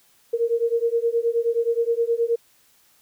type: beating tone pair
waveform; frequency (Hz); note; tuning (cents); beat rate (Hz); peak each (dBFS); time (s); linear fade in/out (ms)
sine; 460.9 / 470.4; A#4 / A#4; -20 / +16; 9.5; -22 / -22; 0.33-2.36; 10
effects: white hiss -59 dBFS RMS until 3.01 s